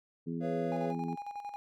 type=harmonic tone; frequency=83.6 Hz; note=E2; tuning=25 cents sharp; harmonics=2 / 3 / 4 / 5; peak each=-37 / -37 / -44 / -44 dBFS; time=0.26-1.16 s; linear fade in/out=20 ms
type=chord; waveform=triangle; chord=C# dominant seventh; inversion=second; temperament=equal with one note detuned; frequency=415.3 / 493.9 / 554.4 / 682.9 Hz; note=G#4 / B4 / C#5 / E#5; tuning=0 / 0 / 0 / -39 cents; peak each=-37 dBFS; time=0.4-0.94 s; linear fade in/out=50 ms
type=tone with tremolo; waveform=triangle; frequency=818 Hz; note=G#5; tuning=26 cents flat; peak=-35 dBFS; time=0.72-1.56 s; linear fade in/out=0 ms; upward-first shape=square; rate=11 Hz; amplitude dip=60%
effects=none